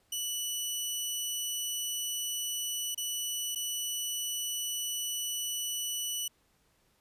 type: tone with dropouts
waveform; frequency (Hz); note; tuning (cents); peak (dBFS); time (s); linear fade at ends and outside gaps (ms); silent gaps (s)
15% pulse; 2960; F#7; 0; -25; 0.12-6.28; 5; 2.947-2.976 / 3.55-3.557
effects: pink hiss -70 dBFS RMS until 7 s + resampled to 32000 Hz